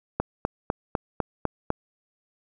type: click train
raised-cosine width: 1 ms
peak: -9 dBFS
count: 7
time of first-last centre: 0.2-1.704 s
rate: 3.99 Hz
effects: none

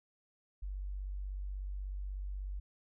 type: tone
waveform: sine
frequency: 48.2 Hz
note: G1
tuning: 28 cents flat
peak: -37 dBFS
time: 0.62-2.6 s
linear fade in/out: 10 ms
effects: none

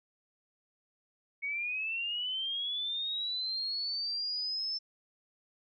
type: linear sweep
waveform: sine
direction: up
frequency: 2217 to 5310 Hz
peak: -32 dBFS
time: 1.42-4.79 s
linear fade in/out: 20 ms
effects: none

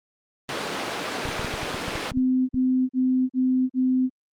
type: band-pass noise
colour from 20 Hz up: pink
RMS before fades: -29 dBFS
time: 0.49-2.11 s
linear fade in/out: 0 ms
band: 280 to 4800 Hz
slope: 12 dB/octave
type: clicks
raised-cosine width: 5 ms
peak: -20 dBFS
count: 12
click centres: 1.255 / 1.289 / 1.395 / 1.447 / 1.54 / 1.632 / 1.746 / 1.882 / 1.955 / 2.118 / 2.173 / 2.544 s
type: tone bursts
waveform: sine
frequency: 256.8 Hz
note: C4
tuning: 32 cents flat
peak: -18 dBFS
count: 5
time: 2.13-4.098 s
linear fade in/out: 50 ms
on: 360 ms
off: 42 ms
effects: Opus 24 kbps

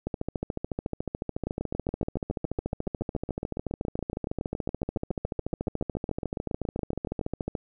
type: two click trains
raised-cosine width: 2 ms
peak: -17 / -16 dBFS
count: 42 / 105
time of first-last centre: 1.47-7.212 / 0.07-7.552 s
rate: 7.14 / 13.9 Hz
effects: none

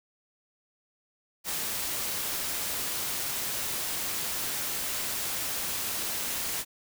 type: noise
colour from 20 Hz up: white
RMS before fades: -32 dBFS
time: 1.44-6.65 s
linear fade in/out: 50 ms
effects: none

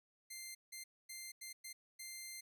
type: tone bursts at uneven times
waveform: 10% pulse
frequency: 2090 Hz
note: C7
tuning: 2 cents flat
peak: -38 dBFS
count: 6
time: 0.3-0.55 / 0.72-0.84 / 1.09-1.32 / 1.41-1.53 / 1.64-1.73 / 1.99-2.41 s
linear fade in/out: 10 ms
effects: none

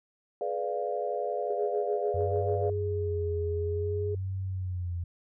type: chord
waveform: sine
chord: G# diminished seventh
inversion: none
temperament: equal with one note detuned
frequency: 422.1 / 493.9 / 587.3 / 698.5 Hz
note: G#4 / B4 / D5 / F5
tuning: +28 / 0 / 0 / 0 cents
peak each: -34 dBFS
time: 0.41-2.7 s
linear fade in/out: 2 ms
type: tone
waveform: sine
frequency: 415.3 Hz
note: G#4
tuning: in tune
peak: -30 dBFS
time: 1.5-4.15 s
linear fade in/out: 5 ms
type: tone with vibrato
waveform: sine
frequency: 90 Hz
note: F#2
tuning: 47 cents flat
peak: -30 dBFS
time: 2.14-5.04 s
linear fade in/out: 5 ms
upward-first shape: sine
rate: 0.57 Hz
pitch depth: 100 cents each way
effects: tanh soft clip ceiling -13 dBFS

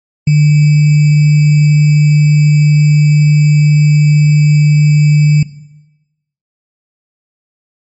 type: tone with sample-and-hold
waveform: sine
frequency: 149 Hz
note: D3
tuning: 25 cents sharp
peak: -4 dBFS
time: 0.27-5.43 s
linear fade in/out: 5 ms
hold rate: 2450 Hz
effects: noise-tail reverb RT60 1.0 s tail -17 dB re dry + MP3 32 kbps

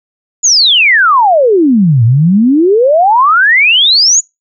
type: exponential two-way sweep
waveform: sine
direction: down then up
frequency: 7040 to 110 to 7040 Hz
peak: -4 dBFS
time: 0.43-4.21 s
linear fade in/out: 20 ms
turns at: 2.04 s
effects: noise-tail reverb RT60 0.2 s tail -24 dB re dry

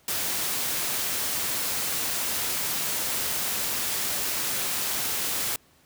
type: noise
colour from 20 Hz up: white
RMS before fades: -28 dBFS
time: 0.08-5.56 s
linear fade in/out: 2 ms
effects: pink hiss -60 dBFS RMS until 5.85 s + high-pass 60 Hz 12 dB/octave

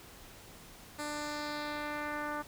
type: tone with low-pass filter sweep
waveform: 10% pulse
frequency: 296.8 Hz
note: D4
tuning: 18 cents sharp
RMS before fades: -38 dBFS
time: 0.98-2.43 s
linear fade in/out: 20 ms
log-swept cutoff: 10000 to 1300 Hz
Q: 1.6
effects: pink hiss -53 dBFS RMS until 2.47 s

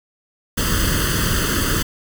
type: noise with comb filter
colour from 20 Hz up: pink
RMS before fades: -19 dBFS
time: 0.57-1.83 s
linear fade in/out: 10 ms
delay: 0.64 ms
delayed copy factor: +0.9
effects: none

